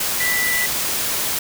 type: tone in noise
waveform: sine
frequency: 1978 Hz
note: B6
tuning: 2 cents sharp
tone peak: -19 dBFS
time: 0.2-0.66 s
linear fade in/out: 5 ms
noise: white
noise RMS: -22 dBFS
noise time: 0-1.39 s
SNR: 0 dB
effects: none